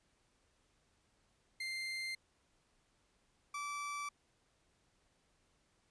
30% pulse tone pair in turn, 2093 / 1159.5 Hz, C7 / D6, 0 / -22 cents, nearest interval minor seventh, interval 1022 cents, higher first, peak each -36 / -37 dBFS, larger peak first, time 1.6-2.15 / 3.54-4.09 s, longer neither, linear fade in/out 5 ms, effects pink hiss -75 dBFS RMS until 5.9 s + resampled to 22050 Hz

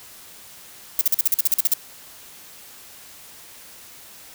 violet noise bursts, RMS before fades -17 dBFS, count 12, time 0.99-1.738 s, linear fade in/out 2 ms, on 22 ms, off 44 ms, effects white hiss -44 dBFS RMS until 4.34 s

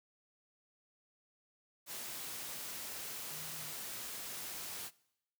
sine tone in noise, 155.56 Hz, D#3, in tune, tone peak -55 dBFS, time 3.29-3.74 s, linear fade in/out 50 ms, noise white, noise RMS -44 dBFS, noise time 1.86-4.91 s, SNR -14 dB, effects noise-tail reverb RT60 0.8 s tail -22 dB re dry + high-pass 80 Hz 12 dB/octave

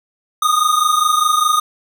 square tone pair together, 1219.6 / 1244.5 Hz, D#6 / D#6, -35 / 0 cents, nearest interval unison, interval 35 cents, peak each -16 dBFS, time 0.42-1.6 s, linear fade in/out 5 ms, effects none

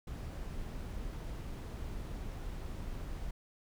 brown noise, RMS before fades -41 dBFS, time 0.07-3.31 s, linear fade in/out 5 ms, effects none

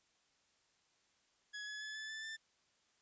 sawtooth tone with pitch steps, 1681 / 1699.6 / 1718.3 / 1737.3 / 1756.4 / 1775.8 Hz, G#6 / G#6 / A6 / A6 / A6 / A6, +20 / +40 / -42 / -22 / -4 / +15 cents, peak -40 dBFS, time 1.53-2.37 s, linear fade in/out 20 ms, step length 140 ms, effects white hiss -75 dBFS RMS until 3.01 s + resampled to 16000 Hz

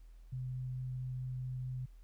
sine tone, 127.6 Hz, C3, 43 cents flat, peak -37 dBFS, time 0.32-1.86 s, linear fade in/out 10 ms, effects added 41 Hz sine -52 dBFS peak until 2.03 s + pink hiss -75 dBFS RMS until 2.03 s

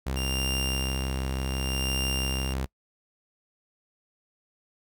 sawtooth tone, 66 Hz, C2, 16 cents sharp, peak -24 dBFS, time 0.06-2.66 s, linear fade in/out 10 ms
sawtooth tone with tremolo, 2794 Hz, F7, in tune, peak -25 dBFS, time 0.16-2.54 s, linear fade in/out 10 ms, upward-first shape sine, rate 0.67 Hz, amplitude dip 85%
effects noise-tail reverb RT60 0.1 s tail -24 dB re dry

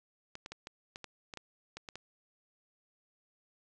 clicks, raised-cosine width 0.2 ms, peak -26 dBFS, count 11, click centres 0.354 / 0.461 / 0.52 / 0.671 / 0.959 / 1.043 / 1.338 / 1.373 / 1.77 / 1.888 / 1.956 s, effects resampled to 22050 Hz

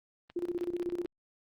clicks, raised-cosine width 0.3 ms, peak -33 dBFS, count 7, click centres 0.3 / 0.588 / 0.635 / 0.766 / 0.823 / 0.9 / 1.059 s
sine tone with tremolo, 349.2 Hz, F4, in tune, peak -29 dBFS, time 0.36-1.06 s, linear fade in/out 5 ms, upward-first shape square, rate 16 Hz, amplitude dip 75%
effects Opus 24 kbps

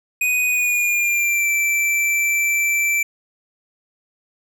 square tone with pitch glide, 2489 to 2336 Hz, D#7 to D7, 0 to -10 cents, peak -17 dBFS, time 0.21-3.03 s, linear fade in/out 5 ms, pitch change -110 cents, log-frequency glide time 0.46-1.5 s, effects none

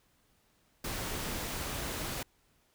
pink noise, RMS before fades -37 dBFS, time 0.84-2.23 s, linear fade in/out 5 ms, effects pink hiss -70 dBFS RMS until 2.74 s

